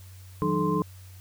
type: tone cluster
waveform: sine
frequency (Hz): 161.5 / 187.4 / 302.8 / 430.4 / 1044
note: E3 / F#3 / D#4 / A4 / C6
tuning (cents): -35 / +22 / -47 / -38 / -4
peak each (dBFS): -29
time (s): 0.42-0.82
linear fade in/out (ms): 0
effects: added 93 Hz sine -44 dBFS peak until 1.2 s + white hiss -55 dBFS RMS until 1.2 s